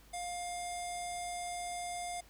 square tone with low-pass filter, 706 Hz, F5, 19 cents sharp, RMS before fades -40 dBFS, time 0.13-2.21 s, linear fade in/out 10 ms, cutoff 8900 Hz, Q 5, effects added 50 Hz sine -59 dBFS peak until 2.29 s + pink hiss -62 dBFS RMS until 2.29 s

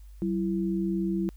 sine tone pair together, 190 / 333.1 Hz, F#3 / E4, +46 / +18 cents, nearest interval minor seventh, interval 972 cents, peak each -27 / -29 dBFS, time 0.22-1.29 s, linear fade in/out 0 ms, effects added 50 Hz sine -44 dBFS peak until 1.36 s + white hiss -66 dBFS RMS until 1.36 s

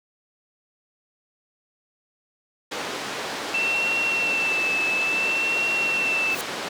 pink band-pass noise, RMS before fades -31 dBFS, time 2.71-6.69 s, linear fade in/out 10 ms, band 330 to 5300 Hz, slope 12 dB/octave
sine tone with vibrato, 2672 Hz, E7, 23 cents sharp, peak -21 dBFS, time 3.54-6.35 s, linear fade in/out 5 ms, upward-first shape sine, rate 0.58 Hz, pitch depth 35 cents each way
white noise with exponential growth, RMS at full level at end -29 dBFS, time 6.22-6.41 s, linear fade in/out 0 ms, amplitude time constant 40 ms
effects none

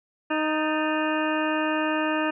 harmonic tone with a mistuned harmonic, 310 Hz, D#4, 6 cents flat, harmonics 1 / 2 / 3 / 4 / 5 / 6 / 8 / 9, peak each -26 / -29 / -31 / -32 / -33 / -34 / -35 / -36 dBFS, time 0.3-2.31 s, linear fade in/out 10 ms, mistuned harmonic 6, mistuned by -69 cents, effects none

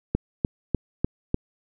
click train, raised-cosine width 3 ms, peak -8 dBFS, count 5, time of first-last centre 0.15-1.344 s, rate 3.35 Hz, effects none

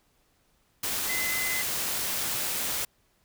sine tone in noise, 2038 Hz, C7, 46 cents flat, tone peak -30 dBFS, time 1.09-1.62 s, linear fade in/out 5 ms, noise white, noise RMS -30 dBFS, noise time 0.83-2.85 s, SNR -3 dB, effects pink hiss -68 dBFS RMS until 3.24 s

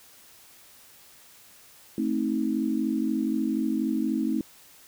sine chord, A diminished, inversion none, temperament just, 220 / 264 / 316.8 Hz, A3 / C4 / Eb4, 0 / +16 / +31 cents, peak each -28 dBFS, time 1.98-4.41 s, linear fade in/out 2 ms, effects white hiss -53 dBFS RMS until 4.87 s

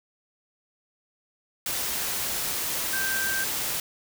sine tone in noise, 1568 Hz, G6, in tune, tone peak -27 dBFS, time 2.93-3.44 s, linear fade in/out 2 ms, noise white, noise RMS -29 dBFS, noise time 1.66-3.8 s, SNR -1 dB, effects none

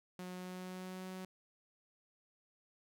sawtooth tone with pitch glide, 181.8 to 186.26 Hz, F#3 to F#3, -30 to +12 cents, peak -40 dBFS, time 0.19-1.25 s, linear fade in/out 2 ms, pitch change +42 cents, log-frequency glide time 0.3-1.08 s, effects none

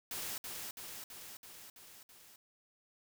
white noise with echo, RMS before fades -41 dBFS, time 0.11-0.38 s, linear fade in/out 2 ms, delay 330 ms, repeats 6, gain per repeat -3 dB, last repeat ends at 2.36 s, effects none

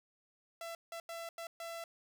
sawtooth tone bursts at uneven times, 670 Hz, E5, 28 cents sharp, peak -38 dBFS, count 5, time 0.61-0.75 / 0.92-1 / 1.09-1.29 / 1.38-1.47 / 1.6-1.84 s, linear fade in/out 2 ms, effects none

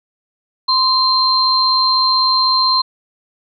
sine tone pair together, 1038 / 4152 Hz, C6 / C8, -14 / -14 cents, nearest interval 2 octaves, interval 2400 cents, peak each -15 / -13 dBFS, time 0.68-2.82 s, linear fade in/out 10 ms, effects none

